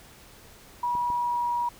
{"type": "tone with pitch glide", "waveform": "sine", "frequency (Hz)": [967, 958.7], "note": ["B5", "A#5"], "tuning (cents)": [-37, 48], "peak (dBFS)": -24, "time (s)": [0.83, 1.69], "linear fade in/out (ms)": 5, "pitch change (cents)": -15, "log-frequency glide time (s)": [1.06, 1.53]}
{"type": "clicks", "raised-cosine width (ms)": 3, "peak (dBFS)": -28, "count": 2, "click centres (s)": [0.952, 1.102]}
{"effects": ["pink hiss -51 dBFS RMS until 1.79 s"]}